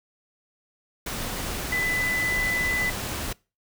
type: tone in noise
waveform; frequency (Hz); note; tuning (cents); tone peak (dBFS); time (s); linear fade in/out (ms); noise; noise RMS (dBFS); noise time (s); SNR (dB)
sine; 2000; B6; +21; -23; 1.72-2.9; 5; pink; -31; 1.06-3.33; +5
effects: noise-tail reverb RT60 0.3 s tail -24 dB re dry